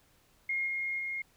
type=tone with level steps; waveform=sine; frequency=2141 Hz; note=C7; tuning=39 cents sharp; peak=-29 / -31 / -33 dBFS; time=0.49-1.22 s; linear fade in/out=5 ms; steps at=0.66 / 0.98 s; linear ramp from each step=20 ms; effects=pink hiss -66 dBFS RMS until 1.36 s